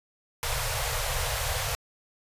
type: band-stop noise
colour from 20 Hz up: pink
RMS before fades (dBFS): -29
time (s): 0.43-1.75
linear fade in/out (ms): 0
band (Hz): 140 to 450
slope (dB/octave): 96
effects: resampled to 32000 Hz